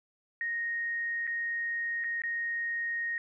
sine tone with dropouts, 1864.7 Hz, A#6, in tune, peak -30 dBFS, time 0.41-3.18 s, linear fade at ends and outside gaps 1 ms, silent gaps 1.269-1.275 / 2.039-2.043 / 2.219-2.236 s, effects none

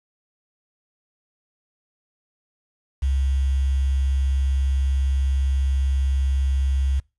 sine tone with quantisation, 67.4 Hz, C#2, 48 cents flat, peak -18 dBFS, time 3.02-7 s, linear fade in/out 10 ms, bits 7, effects noise-tail reverb RT60 0.3 s tail -26 dB re dry + resampled to 24000 Hz

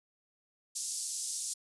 white band-pass noise, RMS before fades -37 dBFS, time 0.75-1.54 s, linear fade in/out 10 ms, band 5200 to 10000 Hz, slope 24 dB/octave, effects resampled to 24000 Hz

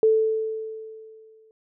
sine tone with exponential decay, 440 Hz, A4, in tune, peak -13 dBFS, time 0.03-1.51 s, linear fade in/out 1 ms, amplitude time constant 320 ms, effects none

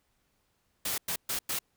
white noise bursts at uneven times, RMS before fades -32 dBFS, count 4, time 0.85-0.98 / 1.08-1.16 / 1.29-1.39 / 1.49-1.59 s, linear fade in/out 5 ms, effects pink hiss -74 dBFS RMS until 1.76 s

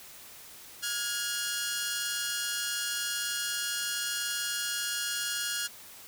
10% pulse tone pair together, 1420.9 / 1661.2 Hz, F6 / G#6, +29 / 0 cents, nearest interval minor third, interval 271 cents, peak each -25 dBFS, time 0.82-5.68 s, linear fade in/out 20 ms, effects white hiss -49 dBFS RMS until 6.07 s

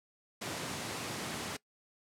pink high-pass noise, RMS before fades -39 dBFS, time 0.41-1.57 s, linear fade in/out 10 ms, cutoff 110 Hz, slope 24 dB/octave, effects noise-tail reverb RT60 0.1 s tail -20 dB re dry + low-pass 10000 Hz 12 dB/octave

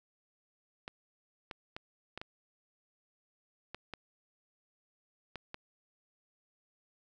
clicks, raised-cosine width 0.3 ms, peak -25 dBFS, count 9, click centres 0.879 / 1.512 / 1.765 / 2.176 / 2.215 / 3.746 / 3.937 / 5.357 / 5.544 s, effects none

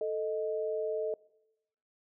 sine tone pair together, 440 / 622.8 Hz, A4 / D#5, 0 / +2 cents, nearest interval tritone, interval 602 cents, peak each -32 / -34 dBFS, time 0.01-1.14 s, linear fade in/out 2 ms, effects noise-tail reverb RT60 0.9 s tail -23 dB re dry

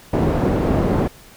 white low-pass noise, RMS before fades -18 dBFS, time 0.13-1.08 s, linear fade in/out 5 ms, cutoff 410 Hz, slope 12 dB/octave, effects pink hiss -45 dBFS RMS until 1.36 s

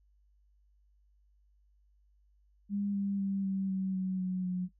sine tone with pitch steps, 201.9 / 198.89 / 195.93 / 193.01 / 190.13 / 187.29 / 184.5 / 181.75 Hz, G#3 / G3 / G3 / G3 / F#3 / F#3 / F#3 / F#3, -49 / +25 / -1 / -27 / +47 / +21 / -5 / -31 cents, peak -30 dBFS, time 2.69-4.69 s, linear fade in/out 50 ms, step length 250 ms, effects noise-tail reverb RT60 0.1 s tail -19 dB re dry + added 50 Hz sine -64 dBFS peak until 4.79 s

